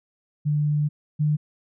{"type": "tone pair in turn", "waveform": "sine", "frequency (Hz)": [148.6, 150.5], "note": ["D3", "D3"], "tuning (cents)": [21, 43], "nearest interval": "unison", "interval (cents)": 22, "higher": "second", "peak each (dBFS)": [-19, -18], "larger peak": "second", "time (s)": [[0.45, 0.89], [1.19, 1.37]], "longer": "first", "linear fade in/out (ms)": 20, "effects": []}